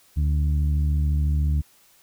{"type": "harmonic tone", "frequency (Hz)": 74, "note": "D2", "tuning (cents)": 14, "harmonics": [1, 2, 3, 4], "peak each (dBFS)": [-19, -27, -39, -42], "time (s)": [0.16, 1.62], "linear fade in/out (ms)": 20, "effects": ["white hiss -57 dBFS RMS until 2.02 s"]}